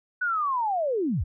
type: linear sweep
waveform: sine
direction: down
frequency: 1500 to 50.6 Hz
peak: -23 dBFS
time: 0.21-1.24 s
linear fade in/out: 10 ms
effects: none